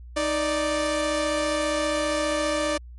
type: tone pair together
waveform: sawtooth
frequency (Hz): 311.1 / 587.3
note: D#4 / D5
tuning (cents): 0 / 0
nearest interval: major seventh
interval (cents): 1100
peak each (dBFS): -24 / -20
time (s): 0.16-2.78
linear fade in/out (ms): 10
effects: added 60 Hz sine -39 dBFS peak until 2.98 s + MP3 48 kbps